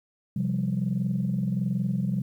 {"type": "chord", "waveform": "sine", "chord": "C suspended fourth", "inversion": "none", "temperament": "equal", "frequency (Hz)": [130.81, 174.61, 196], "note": ["C3", "F3", "G3"], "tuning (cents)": [0, 0, 0], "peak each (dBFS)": [-28, -28, -27], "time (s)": [0.36, 2.22], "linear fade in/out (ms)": 5, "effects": ["tanh soft clip ceiling -17 dBFS", "10-bit"]}